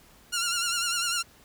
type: tone with vibrato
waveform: 10% pulse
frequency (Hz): 1396.9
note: F6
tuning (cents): 0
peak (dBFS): -17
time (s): 0.32-1.23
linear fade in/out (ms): 20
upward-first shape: sine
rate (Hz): 10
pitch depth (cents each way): 57
effects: pink hiss -56 dBFS RMS until 1.44 s